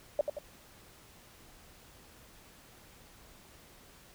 sine tone with echo, 589 Hz, D5, 5 cents sharp, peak -23 dBFS, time 0.19-0.21 s, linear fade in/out 2 ms, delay 88 ms, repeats 2, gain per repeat -6 dB, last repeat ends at 0.386 s, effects pink hiss -57 dBFS RMS until 4.14 s

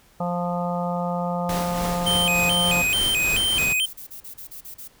harmonic tone, 175.4 Hz, F3, 8 cents sharp, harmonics 1 / 3 / 4 / 5 / 6 / 7, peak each -26 / -29 / -30 / -31 / -41 / -34 dBFS, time 0.2-2.82 s, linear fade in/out 5 ms
pink noise with tremolo, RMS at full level -29 dBFS, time 1.49-3.73 s, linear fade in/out 2 ms, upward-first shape triangle, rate 3.4 Hz, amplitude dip 45%
square tone with vibrato, 2794 Hz, F7, in tune, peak -20 dBFS, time 2.06-3.86 s, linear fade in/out 10 ms, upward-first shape square, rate 2.3 Hz, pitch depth 190 cents each way
violet noise bursts, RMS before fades -38 dBFS, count 15, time 2.89-4.88 s, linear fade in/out 10 ms, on 100 ms, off 35 ms
effects pink hiss -56 dBFS RMS until 5 s

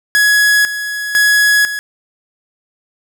45% pulse tone with tremolo, 1679 Hz, G#6, 18 cents sharp, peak -8 dBFS, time 0.15-1.79 s, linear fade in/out 0 ms, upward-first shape square, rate 1 Hz, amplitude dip 70%, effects none

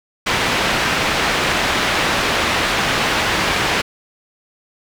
white low-pass noise, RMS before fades -18 dBFS, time 0.26-3.82 s, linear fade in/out 10 ms, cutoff 2700 Hz, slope 12 dB/octave, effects none

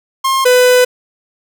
45% pulse tone pair in turn, 1067 / 499.2 Hz, C6 / B4, +34 / +19 cents, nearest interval octave + minor second, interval 1315 cents, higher first, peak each -11 / -6 dBFS, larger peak second, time 0.24-0.45 / 0.45-0.85 s, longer second, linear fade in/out 10 ms, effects none

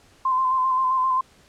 sine tone with vibrato, 1037 Hz, C6, 16 cents flat, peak -18 dBFS, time 0.25-1.21 s, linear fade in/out 5 ms, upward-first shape square, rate 7.6 Hz, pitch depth 25 cents each way, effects pink hiss -55 dBFS RMS until 1.48 s + low-pass 9000 Hz 12 dB/octave

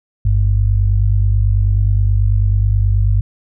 sine tone pair together, 50.51 / 99.8 Hz, G#1 / G2, -47 / +32 cents, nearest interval octave, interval 1179 cents, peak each -13 dBFS, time 0.25-3.21 s, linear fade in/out 5 ms, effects none

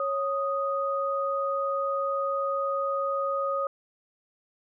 sine tone pair together, 551.5 / 1244.5 Hz, C#5 / D#6, -9 / 0 cents, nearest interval octave + major second, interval 1409 cents, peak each -28 dBFS, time 0-3.67 s, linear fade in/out 2 ms, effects none

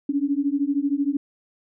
sine beating tone pair, 276.5 / 289.5 Hz, C#4 / D4, -4 / -25 cents, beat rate 13 Hz, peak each -23 dBFS, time 0.09-1.17 s, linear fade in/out 5 ms, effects none

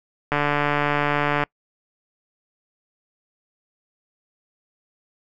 click train, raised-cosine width 0.5 ms, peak -6 dBFS, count 164, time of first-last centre 0.32-1.436 s, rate 146 Hz, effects noise-tail reverb RT60 0.1 s tail -26 dB re dry

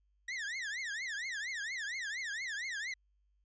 40% pulse tone with vibrato, 1864.7 Hz, A#6, in tune, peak -36 dBFS, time 0.28-2.94 s, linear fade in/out 5 ms, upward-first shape triangle, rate 4.3 Hz, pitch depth 290 cents each way, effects added 50 Hz sine -70 dBFS peak until 3.44 s + resampled to 16000 Hz

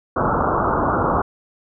white low-pass noise, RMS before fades -19 dBFS, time 0.16-1.22 s, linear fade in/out 5 ms, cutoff 1400 Hz, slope 96 dB/octave, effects none

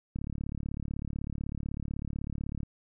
click train, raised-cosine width 5 ms, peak -23 dBFS, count 90, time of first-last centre 0.16-2.632 s, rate 36 Hz, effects none

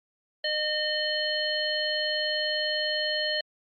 harmonic tone, 610 Hz, D#5, 34 cents flat, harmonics 1 / 3 / 5 / 7, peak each -31 / -31 / -31 / -31 dBFS, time 0.44-3.41 s, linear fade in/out 5 ms, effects Opus 48 kbps

